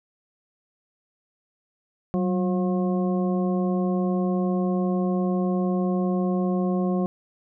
harmonic tone with a mistuned harmonic, 179.5 Hz, F3, 48 cents sharp, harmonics 1 / 2 / 3 / 4 / 6, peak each -22 / -28 / -32 / -34 / -38 dBFS, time 2.14-7.06 s, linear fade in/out 0 ms, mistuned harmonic 1, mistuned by +72 cents, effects none

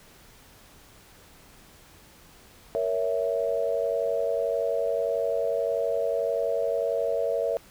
sine chord, A# diminished, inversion none, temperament equal with one note detuned, 466.2 / 557.6 / 659.3 Hz, A#4 / C#5 / E5, 0 / +10 / 0 cents, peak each -28 dBFS, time 2.75-7.57 s, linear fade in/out 0 ms, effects pink hiss -53 dBFS RMS until 7.7 s

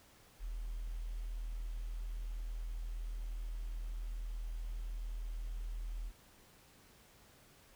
sine tone with quantisation, 40.54 Hz, E1, 28 cents flat, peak -38 dBFS, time 0.39-6.12 s, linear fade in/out 50 ms, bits 11, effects pink hiss -63 dBFS RMS until 7.75 s

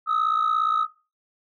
sine tone pair together, 1244.5 / 1301.7 Hz, D#6 / E6, 0 / -22 cents, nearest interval minor second, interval 78 cents, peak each -21 dBFS, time 0.06-0.87 s, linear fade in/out 50 ms, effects noise-tail reverb RT60 0.3 s tail -17 dB re dry + tanh soft clip ceiling -16 dBFS

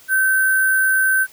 sine tone with sample-and-hold, 1541 Hz, G6, 30 cents flat, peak -13 dBFS, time 0.08-1.27 s, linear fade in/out 50 ms, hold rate 11025 Hz, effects white hiss -47 dBFS RMS until 1.32 s

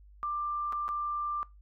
sine tone with dropouts, 1185 Hz, D6, 15 cents sharp, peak -30 dBFS, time 0.23-1.43 s, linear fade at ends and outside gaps 0 ms, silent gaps 0.724-0.73 / 0.881-0.889 s, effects noise-tail reverb RT60 0.2 s tail -20 dB re dry + added 50 Hz sine -52 dBFS peak until 1.61 s

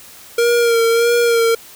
square tone with vibrato, 466.6 Hz, A#4, 2 cents sharp, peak -12 dBFS, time 0.38-1.55 s, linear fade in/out 5 ms, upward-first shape sine, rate 1.6 Hz, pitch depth 33 cents each way, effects white hiss -40 dBFS RMS until 1.75 s

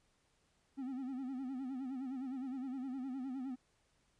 triangle tone with vibrato, 261.6 Hz, C4, in tune, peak -37 dBFS, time 0.77-3.56 s, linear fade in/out 20 ms, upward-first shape sine, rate 9.7 Hz, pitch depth 96 cents each way, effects pink hiss -75 dBFS RMS until 4.19 s + resampled to 22050 Hz

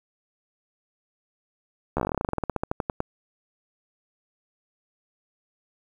slowing click train, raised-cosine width 1 ms, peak -11 dBFS, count 24, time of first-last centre 1.97-3.004 s, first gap 13 ms, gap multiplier 1.1, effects 8-bit

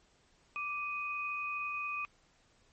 sine tone pair together, 1174.7 / 2497 Hz, D6 / D#7, 0 / +6 cents, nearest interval octave + minor second, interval 1306 cents, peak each -39 / -36 dBFS, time 0.56-2.05 s, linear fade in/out 0 ms, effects pink hiss -68 dBFS RMS until 2.72 s + MP3 32 kbps

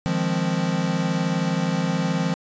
square chord, F minor seventh, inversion third, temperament equal, 155.56 / 174.61 / 207.7 / 261.6 Hz, Eb3 / F3 / Ab3 / C4, 0 / 0 / 0 / 0 cents, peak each -28 / -24 / -30 / -30 dBFS, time 0.06-2.34 s, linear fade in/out 0 ms, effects resampled to 16000 Hz

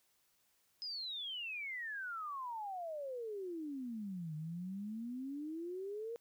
sine exponential two-way sweep, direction down then up, 5110 to 151.1 to 474.7 Hz, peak -40 dBFS, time 0.82-6.16 s, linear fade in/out 0 ms, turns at 4.35 s, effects white hiss -75 dBFS RMS until 6.2 s

